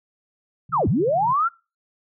pink band-pass noise, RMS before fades -36 dBFS, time 0.69-1.34 s, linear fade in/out 5 ms, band 130 to 170 Hz, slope 96 dB/octave
sine linear two-way sweep, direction down then up, 1414 to 77.8 to 1414 Hz, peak -17 dBFS, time 0.72-1.49 s, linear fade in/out 20 ms, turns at 0.88 s
effects noise-tail reverb RT60 0.3 s tail -24 dB re dry

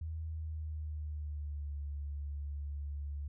sine tone with pitch glide, 79.8 to 71.92 Hz, D#2 to D2, +44 to -36 cents, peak -37 dBFS, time 0.01-3.28 s, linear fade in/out 5 ms, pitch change -180 cents, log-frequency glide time 0.25-1.77 s, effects none

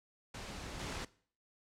pink noise with level steps, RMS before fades -45 / -41 dBFS, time 0.34-1.05 s, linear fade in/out 5 ms, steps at 0.79 s, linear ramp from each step 5 ms, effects noise-tail reverb RT60 0.5 s tail -20 dB re dry + low-pass 7000 Hz 12 dB/octave

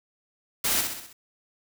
white noise with echo, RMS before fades -25 dBFS, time 0.64-0.81 s, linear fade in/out 5 ms, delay 64 ms, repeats 5, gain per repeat -5 dB, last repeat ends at 1.13 s, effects none

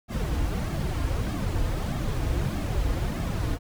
brown noise with flanger, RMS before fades -27 dBFS, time 0.08-3.59 s, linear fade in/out 50 ms, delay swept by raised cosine 2 to 5.3 ms, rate 1.6 Hz, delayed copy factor -0.7, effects none

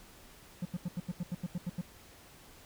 triangle tone bursts, 176.1 Hz, F3, 15 cents sharp, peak -30 dBFS, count 11, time 0.62-1.813 s, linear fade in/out 5 ms, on 33 ms, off 83 ms, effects pink hiss -56 dBFS RMS until 2.65 s

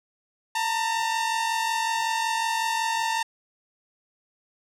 sawtooth tone pair together, 899 / 944.4 Hz, A5 / A#5, +37 / +22 cents, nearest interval minor second, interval 85 cents, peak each -21 / -26 dBFS, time 0.55-3.23 s, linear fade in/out 5 ms, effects low-pass 10000 Hz 12 dB/octave

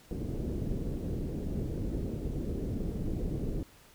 pink low-pass noise, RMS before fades -34 dBFS, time 0.11-3.63 s, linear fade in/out 2 ms, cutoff 430 Hz, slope 24 dB/octave, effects pink hiss -58 dBFS RMS until 3.94 s

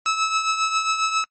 sawtooth tone with tremolo, 1301 Hz, E6, 23 cents flat, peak -13 dBFS, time 0.06-1.24 s, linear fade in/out 0 ms, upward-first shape triangle, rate 7.4 Hz, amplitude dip 65%, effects noise-tail reverb RT60 0.1 s tail -25 dB re dry + MP3 32 kbps

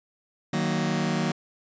sawtooth chord, D# minor, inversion none, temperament just, 155.56 / 186.68 / 233.3 Hz, D#3 / F#3 / A#3, 0 / +16 / +2 cents, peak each -24 dBFS, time 0.53-1.32 s, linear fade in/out 5 ms, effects resampled to 16000 Hz

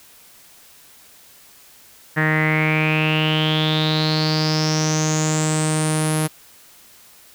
sawtooth tone with low-pass filter sweep, 155.56 Hz, D#3, in tune, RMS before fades -19 dBFS, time 2.16-6.28 s, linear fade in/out 20 ms, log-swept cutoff 1800 to 11000 Hz, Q 9.2, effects white hiss -48 dBFS RMS until 7.34 s

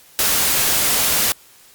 white noise, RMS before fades -17 dBFS, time 0.19-1.32 s, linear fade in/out 0 ms, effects white hiss -48 dBFS RMS until 1.74 s + Opus 48 kbps

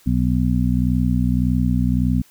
harmonic tone, 61.74 Hz, B1, in tune, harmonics 1 / 2 / 3 / 4, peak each -21 / -21 / -21 / -21 dBFS, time 0.06-2.22 s, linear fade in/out 10 ms, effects white hiss -53 dBFS RMS until 2.3 s

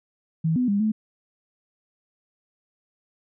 sine tone with pitch steps, 161.2 / 249.8 / 201.8 / 216.6 Hz, E3 / B3 / G#3 / A3, -38 / +20 / -49 / -27 cents, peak -19 dBFS, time 0.44-0.92 s, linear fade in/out 10 ms, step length 120 ms, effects none

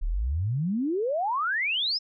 sine exponential sweep, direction up, 32.56 to 5370 Hz, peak -24 dBFS, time 0.01-1.99 s, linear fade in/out 20 ms, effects none

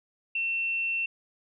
sine tone, 2700 Hz, E7, 41 cents sharp, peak -26 dBFS, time 0.35-1.06 s, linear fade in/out 5 ms, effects none

